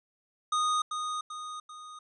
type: tone with echo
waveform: square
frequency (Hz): 1238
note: D#6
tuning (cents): -9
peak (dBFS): -26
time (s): 0.52-0.82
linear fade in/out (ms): 5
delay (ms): 390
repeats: 3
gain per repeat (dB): -6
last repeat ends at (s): 1.99
effects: resampled to 22050 Hz